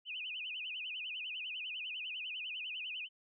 sine tone with vibrato, 2738 Hz, F7, 35 cents flat, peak -39 dBFS, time 0.05-3.09 s, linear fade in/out 50 ms, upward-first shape sine, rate 10 Hz, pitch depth 200 cents each way, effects none

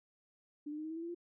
sine tone with pitch steps, 294.7 / 301.6 / 308.6 / 315.9 / 323.2 / 330.8 / 338.5 / 346.4 Hz, D4 / D4 / D#4 / D#4 / E4 / E4 / E4 / F4, +6 / +46 / -14 / +26 / -34 / +6 / +46 / -14 cents, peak -39 dBFS, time 0.66-1.148 s, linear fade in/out 10 ms, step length 61 ms, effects none

